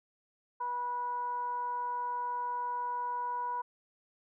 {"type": "tone with frequency modulation", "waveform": "sine", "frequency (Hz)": 977, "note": "B5", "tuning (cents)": -19, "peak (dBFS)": -32, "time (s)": [0.6, 3.62], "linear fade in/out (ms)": 10, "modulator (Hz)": 490, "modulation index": 0.3, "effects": []}